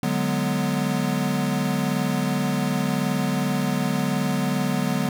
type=chord; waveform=square; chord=G# half-diminished seventh; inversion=second; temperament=equal; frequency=146.83 / 185 / 207.7 / 246.9 Hz; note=D3 / F#3 / G#3 / B3; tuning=0 / 0 / 0 / 0 cents; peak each=-28 / -27 / -29 / -27 dBFS; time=0.03-5.09 s; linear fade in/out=2 ms; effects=none